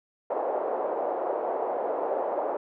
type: band-pass noise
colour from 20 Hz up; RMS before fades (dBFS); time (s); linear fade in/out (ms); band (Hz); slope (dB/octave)
white; -29; 0.3-2.57; 5; 430 to 730; 24
effects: none